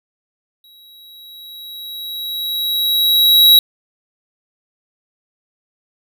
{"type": "tone with exponential growth", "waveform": "square", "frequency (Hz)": 3867, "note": "B7", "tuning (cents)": -37, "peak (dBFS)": -5, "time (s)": [0.64, 3.59], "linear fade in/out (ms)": 2, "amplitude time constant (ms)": 640, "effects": []}